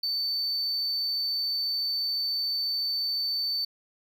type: tone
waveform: triangle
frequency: 4537 Hz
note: C#8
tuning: 39 cents sharp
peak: -25 dBFS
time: 0.03-3.65 s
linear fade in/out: 5 ms
effects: none